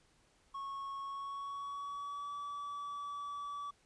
triangle tone with pitch glide, 1100 to 1149.4 Hz, C#6 to D6, -14 to -38 cents, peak -38 dBFS, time 0.54-3.71 s, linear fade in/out 10 ms, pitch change +76 cents, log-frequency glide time 1-2.33 s, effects pink hiss -70 dBFS RMS until 3.85 s + resampled to 22050 Hz

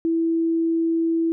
sine tone, 329.6 Hz, E4, in tune, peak -18 dBFS, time 0.05-1.32 s, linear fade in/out 0 ms, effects none

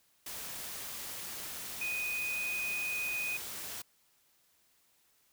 sine tone in noise, 2489 Hz, D#7, in tune, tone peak -33 dBFS, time 1.81-3.37 s, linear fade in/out 5 ms, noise white, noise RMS -42 dBFS, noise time 0.26-3.82 s, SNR +6 dB, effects white hiss -70 dBFS RMS until 5.32 s

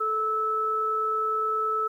sine tone pair together, 436 / 1306.5 Hz, A4 / E6, -16 / -16 cents, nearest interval octave + perfect fifth, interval 1900 cents, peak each -31 / -24 dBFS, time 0-1.88 s, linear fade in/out 10 ms, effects 10-bit

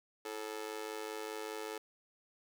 sawtooth tone with amplitude modulation, 434.2 Hz, A4, 23 cents flat, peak -32 dBFS, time 0.25-1.78 s, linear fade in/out 5 ms, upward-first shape sine, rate 105 Hz, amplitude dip 95%, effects none

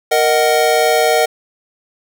square chord, D# minor, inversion second, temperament equal with one note detuned, 466.2 / 622.3 / 746 Hz, A#4 / D#5 / F#5, 0 / 0 / +14 cents, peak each -16 dBFS, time 0.11-1.26 s, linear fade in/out 10 ms, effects none

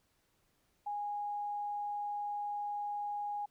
sine tone, 824 Hz, G#5, 14 cents flat, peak -35 dBFS, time 0.86-3.46 s, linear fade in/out 10 ms, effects pink hiss -75 dBFS RMS until 3.5 s

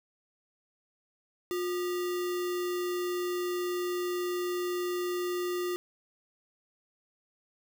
sine tone with sample-and-hold, 356.8 Hz, F4, 37 cents sharp, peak -29 dBFS, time 1.51-5.76 s, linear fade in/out 0 ms, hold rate 1575 Hz, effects none

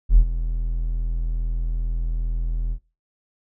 triangle tone with ADSR envelope, 41.2 Hz, E1, in tune, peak -3 dBFS, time 0.09-2.79 s, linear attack 81 ms, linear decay 70 ms, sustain -16 dB, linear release 71 ms, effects noise-tail reverb RT60 0.3 s tail -21 dB re dry + tanh soft clip ceiling -5 dBFS

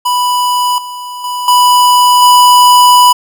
square tone with level steps, 987.8 Hz, B5, in tune, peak -10 / -22 / -16 / -5 / -3 dBFS, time 0.05-3.13 s, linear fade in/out 10 ms, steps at 0.78 / 1.24 / 1.48 / 2.22 s, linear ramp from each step 2 ms, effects none

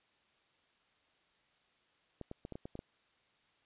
clicks, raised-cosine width 2 ms, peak -30 dBFS, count 8, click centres 2.213 / 2.314 / 2.451 / 2.523 / 2.555 / 2.655 / 2.754 / 2.791 s, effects white hiss -72 dBFS RMS until 3.65 s + resampled to 8000 Hz

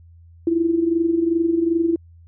sine tone with amplitude modulation, 333.8 Hz, E4, 22 cents sharp, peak -13 dBFS, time 0.47-1.96 s, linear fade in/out 2 ms, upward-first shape sine, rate 22.6 Hz, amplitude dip 65%, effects added 84 Hz sine -44 dBFS peak until 2.27 s

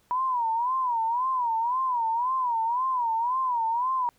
sine tone with vibrato, 970 Hz, B5, 31 cents flat, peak -23 dBFS, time 0.11-4.09 s, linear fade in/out 0 ms, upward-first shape sine, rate 1.9 Hz, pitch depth 140 cents each way, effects pink hiss -65 dBFS RMS until 4.18 s

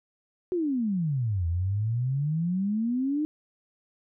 sine exponential two-way sweep, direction down then up, 373.5 to 82.2 to 310.3 Hz, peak -24 dBFS, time 0.52-3.25 s, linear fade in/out 0 ms, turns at 1.47 s, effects none

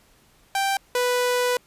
sawtooth tone pair in turn, 784 / 493.9 Hz, G5 / B4, 0 / 0 cents, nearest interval minor sixth, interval 800 cents, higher first, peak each -17 / -16 dBFS, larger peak second, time 0.55-0.77 / 0.95-1.57 s, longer second, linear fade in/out 2 ms, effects pink hiss -58 dBFS RMS until 1.66 s + resampled to 32000 Hz

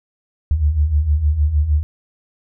sine beating tone pair, 70.3 / 76.8 Hz, C#2 / D#2, +25 / -22 cents, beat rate 6.5 Hz, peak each -20 / -14 dBFS, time 0.51-1.83 s, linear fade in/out 0 ms, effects none

